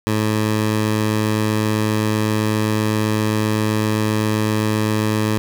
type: tone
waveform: 15% pulse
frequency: 107.7 Hz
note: A2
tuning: 37 cents flat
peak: -10 dBFS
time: 0.07-5.38 s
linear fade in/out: 0 ms
effects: 7-bit